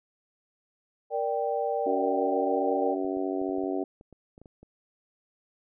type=chord; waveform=sine; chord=G minor; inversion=first; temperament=equal; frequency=466.2 / 587.3 / 784 Hz; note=Bb4 / D5 / G5; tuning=0 / 0 / 0 cents; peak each=-30 dBFS; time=1.1-2.97 s; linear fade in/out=50 ms
type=harmonic tone; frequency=94.5 Hz; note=F#2; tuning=37 cents sharp; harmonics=3 / 4 / 5 / 6 / 7 / 8; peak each=-31 / -31 / -39 / -41 / -36 / -39 dBFS; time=1.86-3.84 s; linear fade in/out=5 ms
type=clicks; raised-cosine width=2 ms; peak=-36 dBFS; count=12; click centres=3.048 / 3.17 / 3.416 / 3.493 / 3.583 / 3.638 / 4.011 / 4.127 / 4.379 / 4.416 / 4.458 / 4.63 s
effects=none